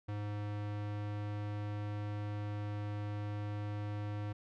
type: tone with low-pass filter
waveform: square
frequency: 103.83 Hz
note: G#2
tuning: in tune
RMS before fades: -39 dBFS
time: 0.08-4.33 s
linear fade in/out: 10 ms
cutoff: 3000 Hz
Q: 0.56
effects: none